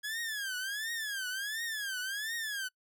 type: tone with vibrato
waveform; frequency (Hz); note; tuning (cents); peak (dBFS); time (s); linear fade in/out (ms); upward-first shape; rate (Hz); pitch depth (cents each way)
sawtooth; 1661.2; G#6; 0; -31; 0.03-2.69; 20; triangle; 1.4; 220
effects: noise-tail reverb RT60 0.1 s tail -26 dB re dry